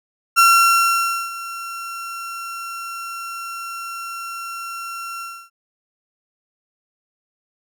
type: tone with ADSR envelope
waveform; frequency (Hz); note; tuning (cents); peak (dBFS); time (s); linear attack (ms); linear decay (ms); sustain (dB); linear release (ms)
35% pulse; 1364; F6; -41; -7; 0.36-5.5; 28; 910; -19; 290
effects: none